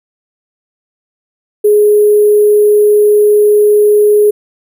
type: tone with sample-and-hold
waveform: sine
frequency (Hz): 417.5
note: G#4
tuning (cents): +9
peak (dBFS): -4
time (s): 1.64-4.31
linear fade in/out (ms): 10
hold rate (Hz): 11025
effects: none